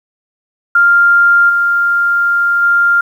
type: tone with level steps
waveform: sine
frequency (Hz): 1396.9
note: F6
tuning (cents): 0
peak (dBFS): -5 / -9 / -7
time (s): 0.75-3.01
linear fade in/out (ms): 5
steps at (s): 1.49 / 2.62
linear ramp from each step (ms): 10
effects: 7-bit